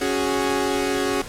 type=chord; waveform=sawtooth; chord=C# suspended fourth; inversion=none; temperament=equal; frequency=277.2 / 370 / 415.3 Hz; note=C#4 / F#4 / G#4; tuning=0 / 0 / 0 cents; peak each=-21 dBFS; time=0.01-1.22 s; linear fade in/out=5 ms; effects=pink hiss -37 dBFS RMS until 1.28 s + low-pass 11000 Hz 12 dB/octave